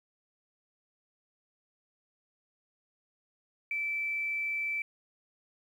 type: tone with quantisation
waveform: sine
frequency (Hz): 2323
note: D7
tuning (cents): -20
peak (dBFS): -30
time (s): 3.71-4.82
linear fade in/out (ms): 2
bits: 10
effects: none